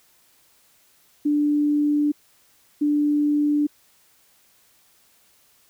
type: tone pair in turn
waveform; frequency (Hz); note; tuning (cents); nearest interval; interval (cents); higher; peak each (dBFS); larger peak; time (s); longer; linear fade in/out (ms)
sine; 294.4 / 294.4; D4 / D4; +4 / +4; unison; 0; neither; -17; neither; 1.25-2.12 / 2.81-3.67; first; 10
effects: white hiss -59 dBFS RMS until 5.69 s